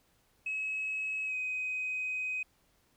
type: tone with pitch glide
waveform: sine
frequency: 2568 to 2514 Hz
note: E7 to D#7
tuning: -46 to +17 cents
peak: -31 dBFS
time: 0.46-2.43 s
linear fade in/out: 5 ms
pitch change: -37 cents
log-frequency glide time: 1.25-1.35 s
effects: tanh soft clip ceiling -28 dBFS + pink hiss -70 dBFS RMS until 2.96 s